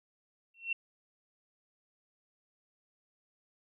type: tone with exponential growth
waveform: sine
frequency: 2715 Hz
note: F7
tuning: 50 cents flat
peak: -27 dBFS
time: 0.54-0.73 s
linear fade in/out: 5 ms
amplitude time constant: 41 ms
effects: none